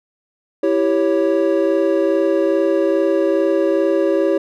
triangle chord, C# diminished, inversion first, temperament equal, 329.6 / 392 / 554.4 Hz, E4 / G4 / C#5, 0 / 0 / 0 cents, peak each -16 dBFS, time 0.63-4.38 s, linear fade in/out 5 ms, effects none

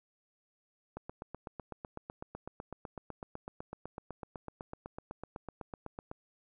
click train, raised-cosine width 1 ms, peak -27 dBFS, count 42, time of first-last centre 0.97-6.114 s, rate 7.97 Hz, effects none

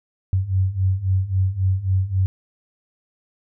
sine beating tone pair, 92.5 / 96.2 Hz, F#2 / G2, 0 / -32 cents, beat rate 3.7 Hz, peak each -22 / -19 dBFS, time 0.33-2.26 s, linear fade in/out 0 ms, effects none

